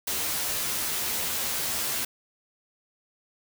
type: noise with comb filter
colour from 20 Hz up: white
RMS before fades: -29 dBFS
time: 0.07-2.05 s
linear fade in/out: 5 ms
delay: 13 ms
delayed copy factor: +0.75
effects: none